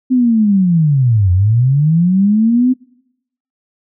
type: linear two-way sweep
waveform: sine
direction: down then up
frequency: 260 to 87.4 to 260 Hz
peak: -8 dBFS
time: 0.1-2.74 s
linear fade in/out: 20 ms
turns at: 1.32 s
effects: noise-tail reverb RT60 0.8 s tail -24 dB re dry